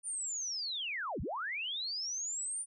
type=linear two-way sweep; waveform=sine; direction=down then up; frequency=9400 to 38.89 to 9400 Hz; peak=-35 dBFS; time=0.03-2.66 s; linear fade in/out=50 ms; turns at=1.21 s; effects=none